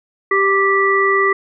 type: harmonic tone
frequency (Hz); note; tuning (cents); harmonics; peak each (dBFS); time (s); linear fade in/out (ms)
392; G4; 0; 1 / 3 / 5; -16 / -16 / -16; 0.31-1.33; 5
effects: none